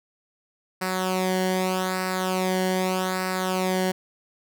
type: tone with flanger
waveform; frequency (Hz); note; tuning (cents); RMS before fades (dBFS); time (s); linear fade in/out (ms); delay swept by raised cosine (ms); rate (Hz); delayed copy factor
sawtooth; 185.9; F#3; +8; -25; 0.81-3.92; 10; 0.3 to 0.8; 0.82; -0.7
effects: none